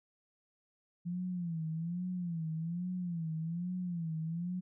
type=tone with vibrato; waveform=sine; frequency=170.3 Hz; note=F3; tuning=43 cents flat; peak=-34 dBFS; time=1.05-4.61 s; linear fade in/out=20 ms; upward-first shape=sine; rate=1.2 Hz; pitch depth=120 cents each way; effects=none